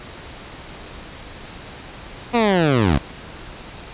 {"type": "linear sweep", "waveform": "15% pulse", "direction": "down", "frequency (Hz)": [246.9, 59.3], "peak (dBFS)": -8, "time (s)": [2.33, 2.99], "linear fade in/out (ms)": 20, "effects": ["pink hiss -37 dBFS RMS until 3.93 s", "resampled to 8000 Hz"]}